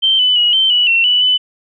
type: tone with pitch steps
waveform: sine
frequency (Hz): 3125 / 2998 / 2908 / 3106 / 2946 / 2716 / 2963 / 3003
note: G7 / F#7 / F#7 / G7 / F#7 / F7 / F#7 / F#7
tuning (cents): -6 / +22 / -31 / -17 / -8 / -49 / +2 / +25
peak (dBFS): -9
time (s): 0.02-1.38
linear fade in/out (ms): 20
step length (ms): 170
effects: none